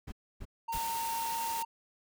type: noise bursts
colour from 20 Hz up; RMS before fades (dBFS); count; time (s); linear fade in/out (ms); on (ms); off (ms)
brown; -41; 3; 0.07-0.786; 10; 52; 280
type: tone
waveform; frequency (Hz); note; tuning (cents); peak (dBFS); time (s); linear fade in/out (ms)
triangle; 917; A#5; -29; -31; 0.68-1.65; 10
type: noise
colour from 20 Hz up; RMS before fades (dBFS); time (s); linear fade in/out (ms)
white; -40; 0.72-1.63; 10
effects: none